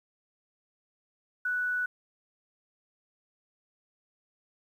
sine tone, 1480 Hz, F#6, in tune, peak -27 dBFS, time 1.45-1.86 s, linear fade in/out 5 ms, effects 10-bit

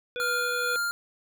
harmonic tone, 490.6 Hz, B4, 12 cents flat, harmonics 1 / 3 / 5 / 7, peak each -32 / -37 / -39 / -40 dBFS, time 0.16-0.76 s, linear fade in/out 0 ms
square tone with tremolo, 1400 Hz, F6, 4 cents sharp, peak -26 dBFS, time 0.2-0.91 s, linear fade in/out 0 ms, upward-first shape sine, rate 2.2 Hz, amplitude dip 25%
effects none

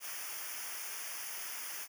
white noise with comb filter, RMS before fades -42 dBFS, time 0-1.88 s, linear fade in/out 50 ms, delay 0.25 ms, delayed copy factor -0.9, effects none

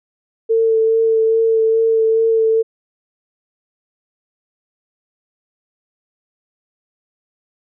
sine tone with vibrato, 448.1 Hz, A4, 32 cents sharp, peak -11 dBFS, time 0.49-2.63 s, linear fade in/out 20 ms, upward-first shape sine, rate 2.4 Hz, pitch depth 15 cents each way, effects none

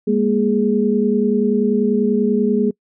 sine tone cluster, 204.8 / 235.1 / 416.6 Hz, G#3 / A#3 / G#4, -24 / +15 / +5 cents, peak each -18 dBFS, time 0.07-2.71 s, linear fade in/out 10 ms, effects noise-tail reverb RT60 0.1 s tail -25 dB re dry

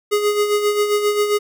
square tone with tremolo, 415.3 Hz, G#4, in tune, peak -14 dBFS, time 0.11-1.39 s, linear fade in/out 20 ms, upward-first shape sine, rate 7.5 Hz, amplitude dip 55%, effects none

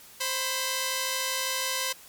5% pulse tone pair together, 525.9 / 999 Hz, C5 / B5, +9 / +20 cents, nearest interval major seventh, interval 1111 cents, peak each -18 / -18 dBFS, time 0.2-1.93 s, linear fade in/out 10 ms, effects white hiss -50 dBFS RMS until 2.08 s + MP3 96 kbps

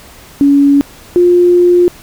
sine tone pair in turn, 282.1 / 353.4 Hz, C#4 / F4, +30 / +21 cents, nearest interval major third, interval 391 cents, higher second, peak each -4 dBFS, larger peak neither, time 0.41-0.81 / 1.16-1.88 s, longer second, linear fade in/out 0 ms, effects pink hiss -37 dBFS RMS until 2.02 s

